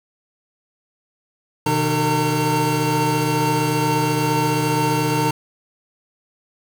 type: tone cluster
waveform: square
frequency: 126.4 / 155 / 303.6 / 450.3 / 913 Hz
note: B2 / D#3 / D#4 / A4 / A#5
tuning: +41 / -6 / -42 / +40 / -36 cents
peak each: -25 / -25 / -24 / -26 / -23 dBFS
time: 1.66-5.31 s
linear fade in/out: 5 ms
effects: 7-bit